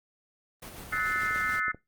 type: noise with tremolo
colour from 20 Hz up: pink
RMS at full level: -42 dBFS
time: 0.62-1.6 s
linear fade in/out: 5 ms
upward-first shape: square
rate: 6.9 Hz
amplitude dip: 30%
type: chord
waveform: sine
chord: F# half-diminished seventh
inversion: third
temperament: equal with one note detuned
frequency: 1288.4 / 1480 / 1760 / 2093 Hz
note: E6 / F#6 / A6 / C7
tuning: -40 / 0 / 0 / 0 cents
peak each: -32 dBFS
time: 0.92-1.72 s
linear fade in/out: 10 ms
type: clicks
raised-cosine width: 2 ms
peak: -30 dBFS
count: 6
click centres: 1.16 / 1.234 / 1.309 / 1.36 / 1.682 / 1.746 s
effects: noise-tail reverb RT60 0.2 s tail -21 dB re dry + Opus 32 kbps